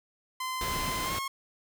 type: tone with pitch glide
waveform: sawtooth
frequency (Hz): 1032 to 1083.3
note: C6 to C#6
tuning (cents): -24 to -40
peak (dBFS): -28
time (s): 0.4-1.28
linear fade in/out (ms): 5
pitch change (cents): +84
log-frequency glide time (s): 1.03-1.14
type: noise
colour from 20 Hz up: pink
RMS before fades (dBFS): -35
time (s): 0.61-1.19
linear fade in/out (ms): 2
effects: none